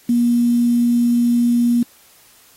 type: tone with quantisation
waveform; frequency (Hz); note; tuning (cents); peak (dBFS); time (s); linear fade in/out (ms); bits
sine; 238.7; A#3; +41; -12; 0.09-1.83; 5; 6
effects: white hiss -50 dBFS RMS until 2.56 s + AAC 48 kbps